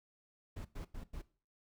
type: noise bursts at uneven times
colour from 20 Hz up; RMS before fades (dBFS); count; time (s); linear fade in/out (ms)
brown; -44; 4; 0.56-0.65 / 0.75-0.85 / 0.94-1.04 / 1.13-1.22; 10
effects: noise-tail reverb RT60 0.4 s tail -18 dB re dry